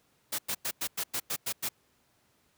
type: noise bursts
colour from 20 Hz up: white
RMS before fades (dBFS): -32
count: 9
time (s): 0.32-1.69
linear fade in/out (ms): 10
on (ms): 66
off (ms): 97
effects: pink hiss -69 dBFS RMS until 2.57 s + high-pass 80 Hz 12 dB/octave